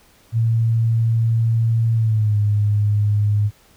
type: tone with pitch glide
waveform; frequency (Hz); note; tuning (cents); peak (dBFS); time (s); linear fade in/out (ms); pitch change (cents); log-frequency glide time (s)
sine; 114.1 to 104.03; A#2 to G#2; -37 to +3; -14; 0.32-3.51; 50; -160; 1.94-2.37
effects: pink hiss -53 dBFS RMS until 3.76 s